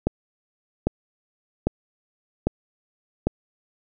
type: click train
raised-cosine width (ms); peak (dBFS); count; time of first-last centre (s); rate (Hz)
2; -6; 5; 0.07-3.27; 1.25
effects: none